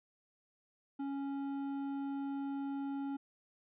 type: tone with hard clipping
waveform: sine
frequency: 277.2 Hz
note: C#4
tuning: in tune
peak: -38 dBFS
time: 0.99-3.17 s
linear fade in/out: 10 ms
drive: 8 dB
effects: resampled to 8000 Hz